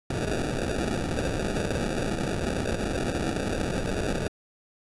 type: noise with sample-and-hold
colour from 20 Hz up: blue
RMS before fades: -28 dBFS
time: 0.1-4.28 s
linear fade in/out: 5 ms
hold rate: 1050 Hz
effects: resampled to 24000 Hz